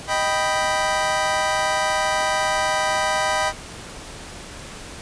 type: chord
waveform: 25% pulse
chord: Eb augmented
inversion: none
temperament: equal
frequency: 622.3 / 784 / 987.8 Hz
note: Eb5 / G5 / B5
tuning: 0 / 0 / 0 cents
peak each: -20 dBFS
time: 0.07-3.53 s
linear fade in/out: 50 ms
effects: pink hiss -37 dBFS RMS until 5.01 s + resampled to 22050 Hz